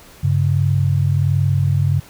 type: tone pair together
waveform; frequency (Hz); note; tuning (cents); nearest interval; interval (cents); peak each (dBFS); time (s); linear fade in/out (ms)
sine; 98 / 139.37; G2 / C#3; 0 / +10; tritone; 610; -16; 0.23-2; 10
effects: pink hiss -44 dBFS RMS until 2.09 s